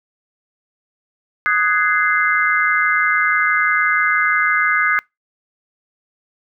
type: chord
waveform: sine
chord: Ab dominant seventh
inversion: second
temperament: just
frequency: 1245.9 / 1495.1 / 1661.2 / 2077 Hz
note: Eb6 / Gb6 / Ab6 / C7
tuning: +2 / +18 / 0 / -13 cents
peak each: -19 dBFS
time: 1.46-4.99 s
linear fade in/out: 0 ms
effects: noise-tail reverb RT60 0.2 s tail -26 dB re dry